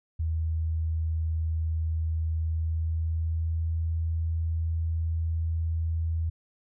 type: tone with pitch glide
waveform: sine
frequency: 80.4 to 81.71 Hz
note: E2 to E2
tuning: -43 to -15 cents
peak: -25 dBFS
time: 0.19-6.3 s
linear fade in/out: 10 ms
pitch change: +28 cents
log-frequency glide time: 2.37-3.77 s
effects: none